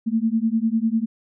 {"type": "beating tone pair", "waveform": "sine", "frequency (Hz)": [220, 230], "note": ["A3", "A#3"], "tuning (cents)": [0, -23], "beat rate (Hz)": 10, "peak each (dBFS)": -21, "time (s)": [0.06, 1.06], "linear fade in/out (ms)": 20, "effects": []}